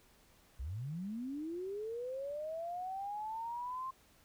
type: linear sweep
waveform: sine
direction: up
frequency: 55 to 1061 Hz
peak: -38 dBFS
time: 0.59-3.91 s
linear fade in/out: 10 ms
effects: pink hiss -66 dBFS RMS until 4.24 s